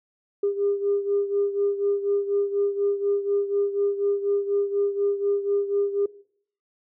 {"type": "beating tone pair", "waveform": "sine", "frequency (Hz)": [401.9, 406], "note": ["G4", "G#4"], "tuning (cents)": [43, -39], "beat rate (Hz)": 4.1, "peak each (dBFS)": [-22, -27], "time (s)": [0.43, 6.06], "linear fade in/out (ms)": 5, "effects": ["noise-tail reverb RT60 0.6 s tail -20 dB re dry", "tanh soft clip ceiling -14 dBFS"]}